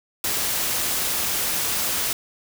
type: noise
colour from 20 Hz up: white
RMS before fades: -24 dBFS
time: 0.24-2.13 s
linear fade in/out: 2 ms
effects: none